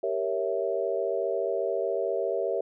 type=chord; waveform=sine; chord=G diminished seventh; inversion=none; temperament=equal; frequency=392 / 466.2 / 554.4 / 659.3 Hz; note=G4 / Bb4 / Db5 / Fb5; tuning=0 / 0 / 0 / 0 cents; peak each=-31 dBFS; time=0.03-2.61 s; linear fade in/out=5 ms; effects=none